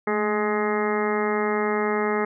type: harmonic tone with a mistuned harmonic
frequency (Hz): 210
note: G#3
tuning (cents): +19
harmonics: 1 / 2 / 3 / 4 / 5 / 6 / 7 / 8 / 9 / 10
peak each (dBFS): -28 / -24 / -34 / -30 / -35 / -30 / -41 / -36 / -34 / -34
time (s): 0.07-2.25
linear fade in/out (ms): 5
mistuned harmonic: 1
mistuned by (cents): +49
effects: none

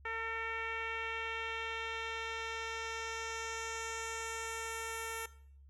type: tone with low-pass filter sweep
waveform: 10% pulse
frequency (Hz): 452.2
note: A4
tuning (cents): +47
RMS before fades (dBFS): -40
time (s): 0.05-5.26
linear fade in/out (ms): 5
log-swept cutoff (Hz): 2000 to 11000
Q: 1.9
effects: noise-tail reverb RT60 0.6 s tail -18 dB re dry + added 69 Hz sine -55 dBFS peak until 5.69 s

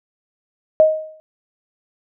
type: tone with exponential decay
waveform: sine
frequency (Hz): 626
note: D#5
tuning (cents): +10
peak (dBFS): -5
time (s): 0.8-1.2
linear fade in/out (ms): 0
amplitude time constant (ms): 85
effects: none

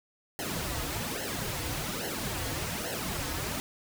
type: noise with flanger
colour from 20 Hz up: pink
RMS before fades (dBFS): -34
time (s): 0.39-3.6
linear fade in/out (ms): 0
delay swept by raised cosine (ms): 0.83 to 5.13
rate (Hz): 1.2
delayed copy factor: -0.9
effects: none

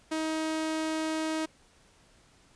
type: tone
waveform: sawtooth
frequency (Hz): 316.2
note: D#4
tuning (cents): +28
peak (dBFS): -25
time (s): 0.11-1.46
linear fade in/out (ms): 10
effects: pink hiss -61 dBFS RMS until 2.55 s + resampled to 22050 Hz

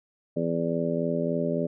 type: harmonic tone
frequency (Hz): 83.5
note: E2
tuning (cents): +23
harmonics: 2 / 3 / 4 / 5 / 6 / 7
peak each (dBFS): -30 / -30 / -35 / -31 / -36 / -30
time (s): 0.36-1.67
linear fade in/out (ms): 10
effects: none

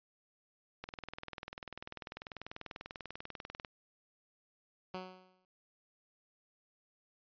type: click train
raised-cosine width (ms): 0.3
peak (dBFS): -27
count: 58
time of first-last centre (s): 0.84-3.648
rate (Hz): 20.3
type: tone with exponential decay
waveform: 10% pulse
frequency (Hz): 185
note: F#3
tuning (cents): 0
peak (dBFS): -30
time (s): 4.94-5.45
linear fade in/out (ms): 2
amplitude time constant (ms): 110
effects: resampled to 11025 Hz

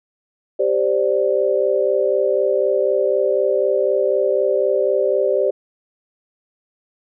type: chord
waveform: sine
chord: G suspended fourth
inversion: none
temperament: equal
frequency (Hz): 392 / 523.3 / 587.3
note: G4 / C5 / D5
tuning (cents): 0 / 0 / 0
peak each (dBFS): -19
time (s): 0.59-5.51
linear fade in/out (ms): 10
effects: none

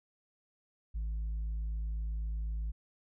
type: tone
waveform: sine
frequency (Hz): 54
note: A1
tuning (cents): -32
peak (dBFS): -30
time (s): 0.94-2.72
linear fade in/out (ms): 20
effects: tanh soft clip ceiling -32 dBFS

